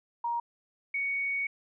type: tone pair in turn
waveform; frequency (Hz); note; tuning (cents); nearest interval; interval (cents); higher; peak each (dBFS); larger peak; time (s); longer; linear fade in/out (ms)
sine; 942 / 2232; A#5 / C#7; +18 / +11; octave + minor third; 1493; second; -28; neither; 0.24-0.4 / 0.94-1.47; second; 5
effects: none